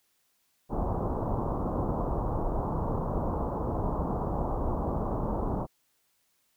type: low-pass noise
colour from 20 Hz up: pink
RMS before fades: -30 dBFS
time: 0.69-5.67 s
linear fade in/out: 50 ms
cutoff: 1100 Hz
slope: 48 dB/octave
effects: white hiss -72 dBFS RMS until 6.56 s